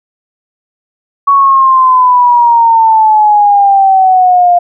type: exponential sweep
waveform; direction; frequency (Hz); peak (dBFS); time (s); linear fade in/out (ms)
sine; down; 1123 to 698.5; -3; 1.27-4.59; 10
effects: none